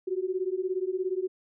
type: beating tone pair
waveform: sine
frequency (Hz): 363.8 / 380.8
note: F#4 / F#4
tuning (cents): -29 / +50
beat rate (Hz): 17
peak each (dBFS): -30 / -30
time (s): 0.07-1.28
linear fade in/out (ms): 10
effects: none